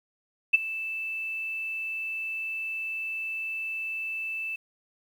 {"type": "tone with ADSR envelope", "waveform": "sine", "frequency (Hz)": 2641, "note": "E7", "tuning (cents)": 3, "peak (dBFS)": -12, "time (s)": [0.53, 4.56], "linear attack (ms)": 15, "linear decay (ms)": 18, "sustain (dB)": -18, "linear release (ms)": 7, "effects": ["9-bit"]}